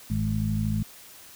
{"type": "harmonic tone with a mistuned harmonic", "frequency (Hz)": 52.8, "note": "G#1", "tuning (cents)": 29, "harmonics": [1, 2, 3, 4], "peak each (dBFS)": [-33, -27, -31, -28], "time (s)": [0.1, 0.83], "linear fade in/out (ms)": 5, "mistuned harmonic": 1, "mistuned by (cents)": -120, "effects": ["white hiss -48 dBFS RMS until 1.35 s"]}